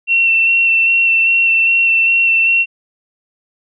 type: tone with vibrato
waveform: sine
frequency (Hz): 2707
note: E7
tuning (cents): +45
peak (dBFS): -9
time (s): 0.07-2.66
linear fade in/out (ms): 50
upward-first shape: square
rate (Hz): 2.5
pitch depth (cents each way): 12
effects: none